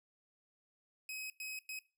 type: tone bursts at uneven times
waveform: sawtooth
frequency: 2540 Hz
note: D#7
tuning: 35 cents sharp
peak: -38 dBFS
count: 3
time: 1.09-1.3 / 1.4-1.59 / 1.69-1.79 s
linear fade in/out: 2 ms
effects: noise-tail reverb RT60 0.3 s tail -20 dB re dry